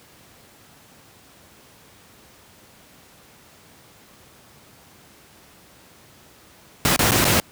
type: noise with dropouts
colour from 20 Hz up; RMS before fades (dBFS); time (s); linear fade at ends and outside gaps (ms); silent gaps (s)
pink; -17; 6.85-7.4; 1; 6.962-6.991 / 7.11-7.118 / 7.245-7.251
effects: pink hiss -50 dBFS RMS until 7.51 s + high-pass 80 Hz 12 dB/octave